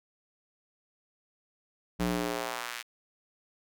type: tone with high-pass filter sweep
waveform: square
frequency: 59.2 Hz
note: A#1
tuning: 27 cents sharp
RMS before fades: -33 dBFS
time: 1.99-2.83 s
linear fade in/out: 20 ms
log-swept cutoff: 130 to 2200 Hz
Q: 1.1
effects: none